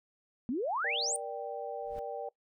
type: exponential sweep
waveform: sine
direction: up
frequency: 222.4 to 9260 Hz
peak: -30 dBFS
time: 0.49-1.16 s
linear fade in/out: 0 ms
type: chord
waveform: sine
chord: G minor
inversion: first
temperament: just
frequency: 470.4 / 588 / 784 Hz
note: Bb4 / D5 / G5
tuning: +16 / +2 / 0 cents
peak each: -40 dBFS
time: 0.84-2.29 s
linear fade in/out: 5 ms
type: noise with exponential growth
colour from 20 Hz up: brown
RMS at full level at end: -42 dBFS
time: 1.79-1.99 s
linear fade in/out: 0 ms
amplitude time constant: 42 ms
effects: noise-tail reverb RT60 0.1 s tail -22 dB re dry